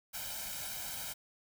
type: noise with comb filter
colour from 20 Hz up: white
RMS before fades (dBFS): -41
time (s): 0.13-1.14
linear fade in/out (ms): 20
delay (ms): 1.3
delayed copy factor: +0.95
effects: none